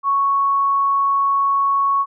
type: tone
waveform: sine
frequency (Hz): 1108.7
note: C#6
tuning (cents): 0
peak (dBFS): -14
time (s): 0.03-2.06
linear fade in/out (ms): 50
effects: none